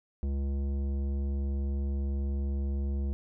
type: tone with tanh clipping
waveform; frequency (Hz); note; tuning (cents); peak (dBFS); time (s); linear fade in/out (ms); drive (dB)
triangle; 69.3; C#2; 0; -30; 0.23-3.13; 0; 17
effects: none